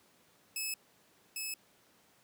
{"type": "tone pair in turn", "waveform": "10% pulse", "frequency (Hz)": [2592, 2592], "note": ["E7", "E7"], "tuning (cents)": [-30, -30], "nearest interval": "unison", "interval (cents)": 0, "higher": "neither", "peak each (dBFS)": [-26, -28], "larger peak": "first", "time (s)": [[0.56, 0.74], [1.36, 1.54]], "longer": "neither", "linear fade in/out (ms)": 2, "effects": ["pink hiss -66 dBFS RMS until 2.23 s", "high-pass 150 Hz 12 dB/octave"]}